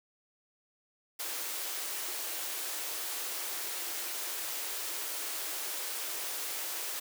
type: high-pass noise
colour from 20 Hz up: white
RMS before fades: -37 dBFS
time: 1.19-7 s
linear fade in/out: 10 ms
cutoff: 300 Hz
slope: 96 dB/octave
effects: none